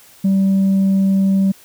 sine tone, 193.7 Hz, G3, 20 cents flat, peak -9 dBFS, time 0.24-1.52 s, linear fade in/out 10 ms, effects tanh soft clip ceiling -10 dBFS + white hiss -46 dBFS RMS until 1.64 s

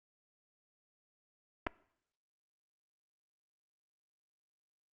clicks, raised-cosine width 0.5 ms, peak -19 dBFS, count 2, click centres 1.667 / 1.67 s, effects noise-tail reverb RT60 0.7 s tail -21 dB re dry + Opus 48 kbps

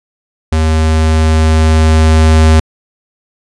square tone with level ramp, 79.1 Hz, D#2, 29 cents sharp, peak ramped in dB -9 to -4 dBFS, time 0.52-2.6 s, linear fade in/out 5 ms, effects resampled to 22050 Hz

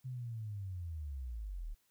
sine linear sweep, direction down, 131 to 34.65 Hz, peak -39 dBFS, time 0.04-1.75 s, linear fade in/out 20 ms, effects white hiss -75 dBFS RMS until 1.9 s

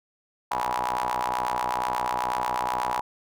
sawtooth ring-modulated tone, 62.2 Hz, B1, 13 cents sharp, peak -18 dBFS, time 0.51-3.01 s, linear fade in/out 5 ms, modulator 906 Hz, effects none

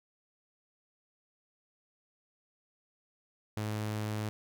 sawtooth tone, 106.8 Hz, G#2, 49 cents sharp, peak -29 dBFS, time 3.57-4.29 s, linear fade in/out 0 ms, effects none

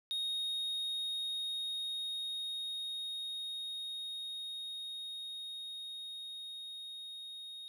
triangle tone with level ramp, 3729 Hz, A#7, in tune, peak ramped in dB -32 to -43 dBFS, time 0.11-7.68 s, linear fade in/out 0 ms, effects none

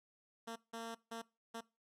10% pulse tone bursts at uneven times, 228.7 Hz, A#3, 33 cents flat, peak -35 dBFS, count 4, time 0.47-0.56 / 0.73-0.95 / 1.11-1.22 / 1.54-1.61 s, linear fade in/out 10 ms, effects noise-tail reverb RT60 0.3 s tail -22 dB re dry + low-pass 12000 Hz 12 dB/octave

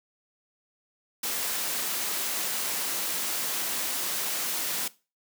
white noise, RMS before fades -30 dBFS, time 1.23-4.88 s, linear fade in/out 5 ms, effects noise-tail reverb RT60 0.3 s tail -19 dB re dry + high-pass 200 Hz 12 dB/octave

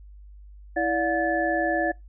sine tone cluster, 328 / 582 / 718 / 1735 Hz, E4 / D5 / F5 / A6, -9 / -16 / +48 / -25 cents, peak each -27 dBFS, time 0.76-1.92 s, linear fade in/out 10 ms, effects noise-tail reverb RT60 0.2 s tail -24 dB re dry + added 50 Hz sine -43 dBFS peak until 2.08 s

